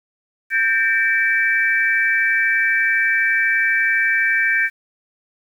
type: tone cluster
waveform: sine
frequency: 1580 / 1812 / 2309 Hz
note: G6 / A#6 / D7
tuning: +13 / -50 / -30 cents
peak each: -19 dBFS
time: 0.5-4.7 s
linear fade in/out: 50 ms
effects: 8-bit